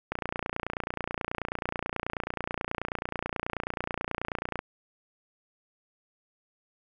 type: click train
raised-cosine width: 0.5 ms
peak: -15 dBFS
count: 132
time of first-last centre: 0.12-4.591 s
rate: 29.3 Hz
effects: none